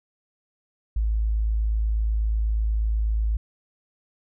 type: tone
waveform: sine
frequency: 54.1 Hz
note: A1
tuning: 29 cents flat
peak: -20 dBFS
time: 0.96-3.37 s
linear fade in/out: 5 ms
effects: none